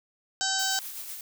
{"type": "harmonic tone", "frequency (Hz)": 770, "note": "G5", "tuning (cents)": -31, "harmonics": [1, 2, 4, 5, 6, 7, 8, 9, 10], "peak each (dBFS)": [-34, -32, -35, -35, -33, -35, -35, -36, -34], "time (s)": [0.41, 0.79], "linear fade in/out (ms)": 0}
{"type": "noise with tremolo", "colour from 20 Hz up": "blue", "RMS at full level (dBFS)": -37, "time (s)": [0.59, 1.21], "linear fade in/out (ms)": 2, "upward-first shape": "sine", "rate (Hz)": 8.1, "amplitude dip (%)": 40}
{"effects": []}